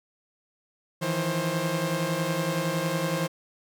sawtooth tone cluster, 158.5 / 169.3 / 531 Hz, D#3 / E3 / C5, +32 / +46 / +25 cents, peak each -26 dBFS, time 1.01-3.28 s, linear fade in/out 20 ms, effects none

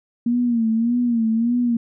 sine tone with vibrato, 233.2 Hz, A#3, 1 cent sharp, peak -16 dBFS, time 0.26-1.77 s, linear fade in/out 5 ms, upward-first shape sine, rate 1.7 Hz, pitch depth 84 cents each way, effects none

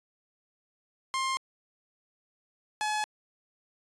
sawtooth tone pair in turn, 1059 / 850.5 Hz, C6 / G#5, +21 / +41 cents, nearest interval major third, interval 380 cents, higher first, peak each -24 dBFS, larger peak neither, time 1.14-1.37 / 2.81-3.04 s, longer neither, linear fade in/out 0 ms, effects resampled to 22050 Hz

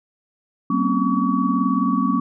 sine tone cluster, 189.4 / 230 / 255 / 273.6 / 1133 Hz, F#3 / A#3 / C4 / C#4 / C#6, +41 / -23 / -44 / -23 / +37 cents, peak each -23 dBFS, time 0.7-2.2 s, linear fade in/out 5 ms, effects none

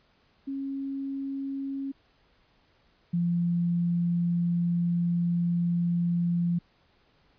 sine tone pair in turn, 273.4 / 172.59 Hz, C#4 / F3, -24 / -20 cents, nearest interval minor sixth, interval 796 cents, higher first, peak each -30 / -23 dBFS, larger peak second, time 0.47-1.92 / 3.13-6.59 s, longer second, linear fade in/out 10 ms, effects pink hiss -65 dBFS RMS until 7.38 s + resampled to 11025 Hz

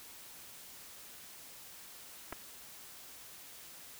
clicks, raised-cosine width 0.5 ms, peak -26 dBFS, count 2, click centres 2.325 / 2.328 s, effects white hiss -52 dBFS RMS until 3.99 s

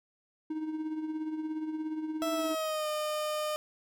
triangle tone with tremolo, 312.2 Hz, D#4, 6 cents sharp, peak -28 dBFS, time 0.5-2.55 s, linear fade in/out 5 ms, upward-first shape triangle, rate 17 Hz, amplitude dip 60%
30% pulse tone with pitch glide, 659.3 to 608.1 Hz, E5 to D#5, 0 to -40 cents, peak -28 dBFS, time 2.22-3.56 s, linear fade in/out 0 ms, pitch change -140 cents, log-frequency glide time 2.33-2.88 s
effects none

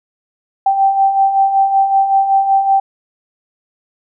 sine beating tone pair, 777 / 782.3 Hz, G5 / G5, -16 / -4 cents, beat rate 5.3 Hz, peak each -18 / -10 dBFS, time 0.66-2.8 s, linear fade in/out 5 ms, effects none

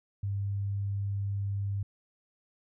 sine tone, 99.8 Hz, G2, 32 cents sharp, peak -29 dBFS, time 0.23-1.83 s, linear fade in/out 5 ms, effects none

